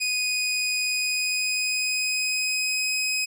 20% pulse tone with pitch glide, 2489 to 2525 Hz, D#7 to D#7, 0 to +25 cents, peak -18 dBFS, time 0-3.26 s, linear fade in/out 20 ms, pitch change +25 cents, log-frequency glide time 0.81-2.9 s, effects none

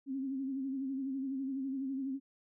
sine tone with vibrato, 268.5 Hz, C4, 45 cents sharp, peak -34 dBFS, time 0.06-2.2 s, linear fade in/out 50 ms, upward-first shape sine, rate 12 Hz, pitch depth 56 cents each way, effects none

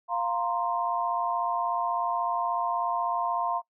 sine chord, F suspended fourth, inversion none, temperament just, 698.5 / 931.3 / 1047.7 Hz, F5 / Bb5 / C6, 0 / -2 / +2 cents, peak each -30 dBFS, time 0.08-3.62 s, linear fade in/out 50 ms, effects noise-tail reverb RT60 0.1 s tail -21 dB re dry

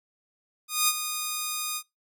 5% pulse tone with ADSR envelope, 1231 Hz, D#6, 19 cents flat, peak -7 dBFS, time 0.68-1.83 s, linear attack 200 ms, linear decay 44 ms, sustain -10 dB, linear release 65 ms, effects noise-tail reverb RT60 0.2 s tail -23 dB re dry

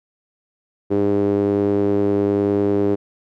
sawtooth tone with band-pass filter, 101.1 Hz, G#2, 46 cents flat, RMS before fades -18 dBFS, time 0.9-2.96 s, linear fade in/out 20 ms, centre 370 Hz, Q 4.2, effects none

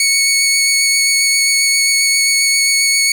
15% pulse tone with vibrato, 2217 Hz, C#7, in tune, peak -4 dBFS, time 0-3.12 s, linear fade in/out 2 ms, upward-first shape sine, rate 7.5 Hz, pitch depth 11 cents each way, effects none

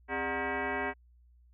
sine tone with frequency modulation, 597 Hz, D5, 28 cents sharp, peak -30 dBFS, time 0.08-0.94 s, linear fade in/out 50 ms, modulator 334 Hz, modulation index 4.8, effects added 60 Hz sine -58 dBFS peak until 1.53 s

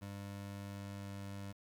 25% pulse tone with pitch glide, 100 to 99.37 Hz, G2 to G2, +35 to +24 cents, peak -40 dBFS, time 0.01-1.53 s, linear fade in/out 20 ms, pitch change -11 cents, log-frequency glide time 0.68-1.14 s, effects 11-bit

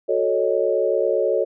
sine chord, D# half-diminished seventh, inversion first, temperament equal, 370 / 440 / 554.4 / 622.3 Hz, F#4 / A4 / C#5 / D#5, 0 / 0 / 0 / 0 cents, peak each -24 / -22 / -21 / -25 dBFS, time 0.08-1.45 s, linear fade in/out 20 ms, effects none

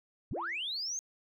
sine linear sweep, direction up, 44.36 to 6520 Hz, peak -33 dBFS, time 0.31-0.99 s, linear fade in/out 0 ms
sine tone with exponential decay, 340 Hz, F4, 46 cents flat, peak -39 dBFS, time 0.36-0.68 s, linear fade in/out 5 ms, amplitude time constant 69 ms
effects tanh soft clip ceiling -28 dBFS

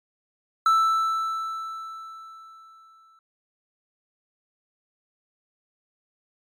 triangle tone with exponential decay, 1322 Hz, E6, 5 cents sharp, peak -13 dBFS, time 0.66-3.19 s, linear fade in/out 2 ms, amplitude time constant 550 ms, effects MP3 96 kbps

